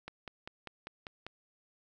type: click train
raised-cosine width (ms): 0.3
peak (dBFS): -26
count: 7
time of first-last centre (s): 0.08-1.266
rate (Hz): 5.06
effects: none